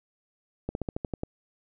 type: slowing click train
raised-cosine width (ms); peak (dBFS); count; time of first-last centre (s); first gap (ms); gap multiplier
2; -17; 8; 0.69-1.234; 61; 1.08
effects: none